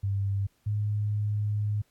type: tone pair in turn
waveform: sine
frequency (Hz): 99 / 104.56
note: G2 / G#2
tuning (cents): +18 / +12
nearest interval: minor second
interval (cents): 94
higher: second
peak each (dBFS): -25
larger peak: neither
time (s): 0.03-0.47 / 0.66-1.82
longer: second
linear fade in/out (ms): 10
effects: pink hiss -69 dBFS RMS until 1.9 s + AAC 64 kbps